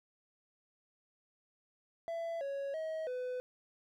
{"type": "tone with pitch steps", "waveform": "triangle", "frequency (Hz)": [668, 555, 636, 502], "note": ["E5", "C#5", "D#5", "B4"], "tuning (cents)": [23, 2, 38, 28], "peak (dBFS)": -34, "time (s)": [2.08, 3.4], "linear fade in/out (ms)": 0, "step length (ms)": 330, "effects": []}